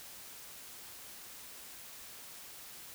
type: silence
effects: white hiss -50 dBFS RMS until 2.94 s